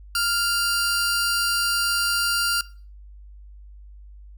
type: tone pair together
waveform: sawtooth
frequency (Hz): 1396.9 / 4702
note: F6 / D8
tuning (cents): 0 / +1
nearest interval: octave + major sixth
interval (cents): 2101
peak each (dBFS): -19 / -22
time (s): 0.15-2.61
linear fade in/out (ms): 2
effects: noise-tail reverb RT60 0.4 s tail -20 dB re dry + added 50 Hz sine -41 dBFS peak until 4.37 s